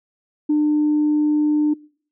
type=tone; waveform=sine; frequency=300 Hz; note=D4; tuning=37 cents sharp; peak=-13 dBFS; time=0.49-1.74 s; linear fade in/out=10 ms; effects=noise-tail reverb RT60 0.5 s tail -25 dB re dry + tanh soft clip ceiling -11 dBFS